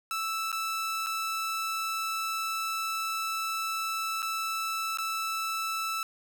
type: tone with dropouts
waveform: sawtooth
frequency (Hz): 1318.5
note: E6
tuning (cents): 0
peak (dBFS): -26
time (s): 0.11-6.03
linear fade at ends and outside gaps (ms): 1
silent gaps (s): 0.518-0.527 / 1.063-1.068 / 4.221-4.227 / 4.973-4.985
effects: none